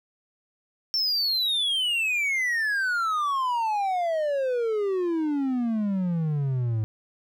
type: exponential sweep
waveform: triangle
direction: down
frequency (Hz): 5450 to 106.6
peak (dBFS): -21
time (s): 0.94-6.84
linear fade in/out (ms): 0
effects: none